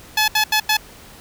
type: tone bursts at uneven times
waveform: 10% pulse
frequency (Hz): 858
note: A5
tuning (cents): -44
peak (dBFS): -6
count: 4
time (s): 0.17-0.28 / 0.35-0.44 / 0.52-0.6 / 0.69-0.77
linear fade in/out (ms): 5
effects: pink hiss -43 dBFS RMS until 1.2 s